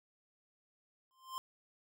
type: tone with exponential growth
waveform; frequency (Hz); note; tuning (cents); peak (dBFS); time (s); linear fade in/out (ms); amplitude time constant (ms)
square; 1046.5; C6; 0; -37; 1.11-1.38; 0; 57
effects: none